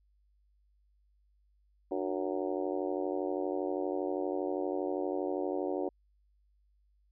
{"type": "harmonic tone with a mistuned harmonic", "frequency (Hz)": 92.5, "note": "F#2", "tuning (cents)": 0, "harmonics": [3, 4, 5, 6, 7, 8, 9, 10], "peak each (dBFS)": [-37, -35, -39, -38, -45, -42, -51, -50], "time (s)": [1.91, 5.89], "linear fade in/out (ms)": 5, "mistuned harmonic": 3, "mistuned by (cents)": 120, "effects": ["added 50 Hz sine -66 dBFS peak until 7.11 s"]}